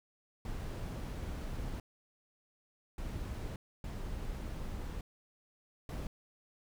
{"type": "noise bursts at uneven times", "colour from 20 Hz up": "brown", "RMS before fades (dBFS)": -40, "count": 4, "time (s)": [[0.45, 1.8], [2.98, 3.56], [3.84, 5.01], [5.89, 6.07]], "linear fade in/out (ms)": 2, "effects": []}